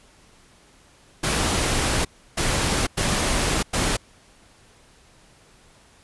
pink noise bursts at uneven times, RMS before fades -22 dBFS, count 4, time 1.23-2.05 / 2.37-2.87 / 2.97-3.63 / 3.73-3.97 s, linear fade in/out 10 ms, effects pink hiss -54 dBFS RMS until 6.03 s + resampled to 24000 Hz

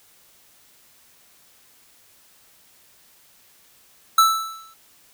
square tone with exponential decay, 1318.5 Hz, E6, in tune, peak -10 dBFS, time 4.18-4.74 s, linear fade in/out 5 ms, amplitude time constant 120 ms, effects white hiss -55 dBFS RMS until 5.13 s

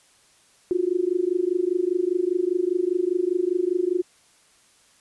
sine tone with amplitude modulation, 358.6 Hz, F4, 46 cents sharp, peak -16 dBFS, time 0.71-4.02 s, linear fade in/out 0 ms, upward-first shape sine, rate 25 Hz, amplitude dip 95%, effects white hiss -58 dBFS RMS until 5 s + resampled to 24000 Hz

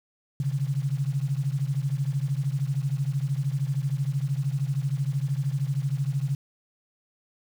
sine beating tone pair, 133.4 / 146.4 Hz, C3 / D3, +34 / -5 cents, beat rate 13 Hz, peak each -26 / -28 dBFS, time 0.4-6.35 s, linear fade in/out 2 ms, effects 8-bit

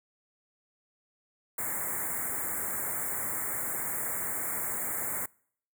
white band-stop noise, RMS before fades -33 dBFS, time 1.58-5.26 s, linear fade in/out 5 ms, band 2200 to 7100 Hz, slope 96 dB/octave, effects noise-tail reverb RT60 0.6 s tail -26 dB re dry + high-pass 80 Hz 12 dB/octave

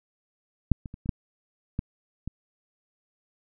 clicks, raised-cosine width 5 ms, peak -6 / -24 / -27 / -25 / -11 / -15 / -20 dBFS, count 7, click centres 0.717 / 0.858 / 0.941 / 1.059 / 1.092 / 1.791 / 2.276 s, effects none

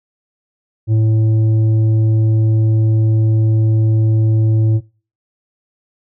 triangle tone with tanh clipping, 110 Hz, A2, in tune, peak -11 dBFS, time 0.87-4.81 s, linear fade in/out 50 ms, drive 11 dB, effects noise-tail reverb RT60 0.4 s tail -25 dB re dry

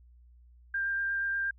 sine tone with vibrato, 1592 Hz, G6, 26 cents sharp, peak -28 dBFS, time 0.74-1.51 s, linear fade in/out 5 ms, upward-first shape sine, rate 8.4 Hz, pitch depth 9 cents each way, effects added 60 Hz sine -54 dBFS peak until 1.58 s

